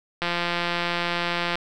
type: click train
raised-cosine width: 0.3 ms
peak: -9 dBFS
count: 232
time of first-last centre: 0.22-1.555 s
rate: 173 Hz
effects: none